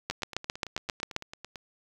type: two click trains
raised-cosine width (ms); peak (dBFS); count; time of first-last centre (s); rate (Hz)
0.2; -11 / -23; 9 / 14; 0.1-1.164 / 0.11-1.558; 7.52 / 8.98
effects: 8-bit